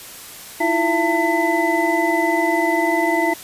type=tone cluster; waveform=sine; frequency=323.1 / 343.2 / 674 / 901 / 2006 Hz; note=E4 / F4 / E5 / A5 / B6; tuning=-35 / -30 / +38 / +41 / +26 cents; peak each=-22 dBFS; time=0.6-3.34 s; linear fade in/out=10 ms; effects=white hiss -37 dBFS RMS until 3.43 s + resampled to 32000 Hz